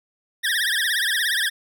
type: tone with vibrato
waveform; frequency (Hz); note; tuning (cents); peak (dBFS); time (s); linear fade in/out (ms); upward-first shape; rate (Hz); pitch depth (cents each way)
25% pulse; 1743; A6; -17; -16; 0.43-1.5; 20; triangle; 17; 200
effects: none